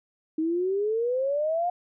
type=exponential sweep; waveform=sine; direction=up; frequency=311.1 to 720 Hz; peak=-23 dBFS; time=0.38-1.7 s; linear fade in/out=5 ms; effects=none